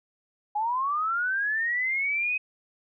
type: linear sweep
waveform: sine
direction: up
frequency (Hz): 817 to 2538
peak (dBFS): -24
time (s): 0.55-2.38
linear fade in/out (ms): 10
effects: none